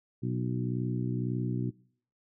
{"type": "harmonic tone with a mistuned harmonic", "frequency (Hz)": 61.9, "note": "B1", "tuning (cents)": 5, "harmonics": [2, 3, 4, 5, 6], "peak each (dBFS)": [-31, -35, -37, -39, -41], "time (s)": [0.22, 1.71], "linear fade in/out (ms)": 20, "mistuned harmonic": 6, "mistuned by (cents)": -17, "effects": ["noise-tail reverb RT60 0.6 s tail -24 dB re dry"]}